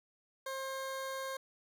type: tone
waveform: 20% pulse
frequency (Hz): 533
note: C5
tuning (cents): +32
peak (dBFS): -33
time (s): 0.46-1.37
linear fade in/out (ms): 5
effects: none